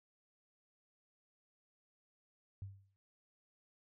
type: tone with exponential decay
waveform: sine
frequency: 98 Hz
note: G2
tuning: in tune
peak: -40 dBFS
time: 2.62-2.96 s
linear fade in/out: 0 ms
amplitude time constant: 72 ms
effects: none